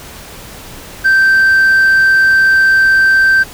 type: tone with hard clipping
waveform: triangle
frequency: 1561 Hz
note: G6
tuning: 8 cents flat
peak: -5 dBFS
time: 1.04-3.44 s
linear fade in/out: 20 ms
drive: 1 dB
effects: pink hiss -32 dBFS RMS until 3.53 s